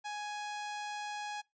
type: tone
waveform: sawtooth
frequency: 833 Hz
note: G#5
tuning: 5 cents sharp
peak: -34 dBFS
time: 0.04-1.42 s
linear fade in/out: 20 ms
effects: noise-tail reverb RT60 0.2 s tail -23 dB re dry + resampled to 16000 Hz